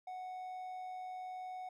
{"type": "tone with amplitude modulation", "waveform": "triangle", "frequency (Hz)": 739, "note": "F#5", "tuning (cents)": -2, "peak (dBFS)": -39, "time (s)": [0.07, 1.69], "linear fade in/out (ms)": 5, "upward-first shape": "sine", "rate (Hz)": 101, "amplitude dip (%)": 25, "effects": []}